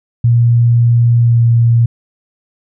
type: tone with pitch glide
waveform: sine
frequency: 118.4 to 117.04 Hz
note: A#2 to A#2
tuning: +27 to +7 cents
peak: -6 dBFS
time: 0.24-1.86 s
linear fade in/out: 5 ms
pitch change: -20 cents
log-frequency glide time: 1.19-1.42 s
effects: none